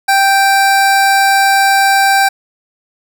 25% pulse tone, 784 Hz, G5, in tune, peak -4 dBFS, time 0.08-2.29 s, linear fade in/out 10 ms, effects none

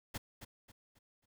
pink noise with echo, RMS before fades -40 dBFS, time 0.14-0.18 s, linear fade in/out 10 ms, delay 270 ms, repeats 4, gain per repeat -9 dB, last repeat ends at 1.26 s, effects none

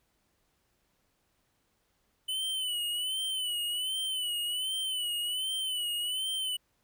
square tone with vibrato, 2996 Hz, F#7, 21 cents sharp, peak -31 dBFS, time 2.28-6.57 s, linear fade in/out 10 ms, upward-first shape sine, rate 1.3 Hz, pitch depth 77 cents each way, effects pink hiss -74 dBFS RMS until 6.83 s

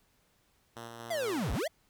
5% pulse tone with tremolo, 116.54 Hz, A#2, in tune, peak -31 dBFS, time 0.76-1.57 s, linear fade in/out 5 ms, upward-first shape square, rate 4.3 Hz, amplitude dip 25%
square linear two-way sweep, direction down then up, 705 to 37.64 to 705 Hz, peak -31 dBFS, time 1.1-1.68 s, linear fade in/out 10 ms, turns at 1.53 s
effects pink hiss -70 dBFS RMS until 1.89 s

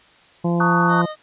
harmonic tone, 171.9 Hz, F3, 27 cents flat, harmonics 1 / 2 / 3 / 4 / 5 / 6, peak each -18 / -24 / -28 / -30 / -32 / -34 dBFS, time 0.44-1.06 s, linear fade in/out 10 ms
sine chord, D# half-diminished seventh, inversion second, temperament just, 896 / 1120.1 / 1244.5 / 1493.4 Hz, A5 / C#6 / D#6 / F#6, +31 / +18 / 0 / +16 cents, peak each -22 dBFS, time 0.6-1.02 s, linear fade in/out 5 ms
25% pulse tone, 616 Hz, D#5, 17 cents flat, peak -24 dBFS, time 0.88-1.16 s, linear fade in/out 50 ms
effects white hiss -51 dBFS RMS until 1.22 s + resampled to 8000 Hz

